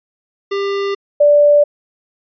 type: tone pair in turn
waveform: square / sine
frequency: 397.7 / 585.2 Hz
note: G4 / D5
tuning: +25 / -6 cents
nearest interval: perfect fifth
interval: 669 cents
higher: second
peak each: -17 / -6 dBFS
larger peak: second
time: 0.51-0.95 / 1.2-1.64 s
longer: neither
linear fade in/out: 10 ms
effects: resampled to 11025 Hz